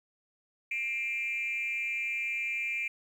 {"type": "tone with frequency modulation", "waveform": "sine", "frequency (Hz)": 2368, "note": "D7", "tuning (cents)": 14, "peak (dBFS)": -29, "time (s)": [0.71, 2.88], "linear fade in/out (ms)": 5, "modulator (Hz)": 246, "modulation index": 0.69, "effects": ["tanh soft clip ceiling -26 dBFS", "10-bit"]}